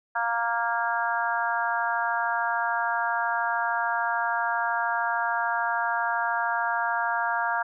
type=harmonic tone; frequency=233.1 Hz; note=A#3; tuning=in tune; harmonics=3 / 4 / 5 / 6 / 7; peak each=-30 / -28 / -34 / -30 / -30 dBFS; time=0.15-7.63 s; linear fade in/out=10 ms; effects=none